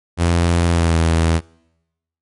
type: tone with pitch glide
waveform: sawtooth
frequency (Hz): 85.5 to 82.16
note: F2 to E2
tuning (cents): -36 to -5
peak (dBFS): -9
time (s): 0.17-1.41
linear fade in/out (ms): 50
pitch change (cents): -69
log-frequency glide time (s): 0.69-0.97
effects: noise-tail reverb RT60 0.9 s tail -26 dB re dry + MP3 48 kbps